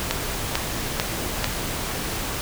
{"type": "click train", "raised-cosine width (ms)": 0.2, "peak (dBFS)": -3, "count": 4, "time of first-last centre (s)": [0.11, 1.443], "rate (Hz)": 2.25, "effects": ["pink hiss -28 dBFS RMS until 2.41 s"]}